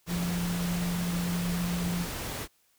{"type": "tone in noise", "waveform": "sine", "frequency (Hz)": 174.61, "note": "F3", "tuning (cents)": 0, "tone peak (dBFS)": -28, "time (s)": [0.07, 2.07], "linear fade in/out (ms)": 50, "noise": "pink", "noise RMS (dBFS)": -36, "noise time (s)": [0.06, 2.48], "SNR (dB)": 5, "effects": ["white hiss -68 dBFS RMS until 2.78 s"]}